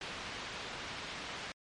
white low-pass noise, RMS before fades -43 dBFS, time 0.01-1.52 s, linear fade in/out 2 ms, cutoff 3300 Hz, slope 12 dB/octave, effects low-pass 7000 Hz 12 dB/octave + MP3 48 kbps

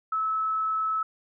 sine tone with frequency modulation, 1300 Hz, E6, 24 cents flat, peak -24 dBFS, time 0.12-1.03 s, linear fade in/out 5 ms, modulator 28.8 Hz, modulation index 0.28, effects none

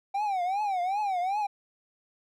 triangle tone with vibrato, 773 Hz, G5, 24 cents flat, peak -24 dBFS, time 0.14-1.47 s, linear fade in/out 10 ms, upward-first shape triangle, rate 2.6 Hz, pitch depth 190 cents each way, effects none

